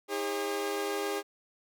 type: tone cluster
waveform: sawtooth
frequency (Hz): 317.5 / 404.6 / 542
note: D#4 / G#4 / C#5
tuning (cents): +35 / -45 / -39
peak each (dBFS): -35 / -28 / -35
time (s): 0.08-1.23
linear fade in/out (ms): 50
effects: none